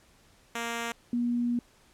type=tone pair in turn; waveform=5% pulse / sine; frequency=233.1 / 240.1 Hz; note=A#3 / B3; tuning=0 / -49 cents; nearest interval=minor second; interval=51 cents; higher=second; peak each=-20 / -25 dBFS; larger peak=first; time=0.55-0.92 / 1.13-1.59 s; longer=second; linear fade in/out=2 ms; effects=pink hiss -61 dBFS RMS until 1.93 s + low-pass 11000 Hz 12 dB/octave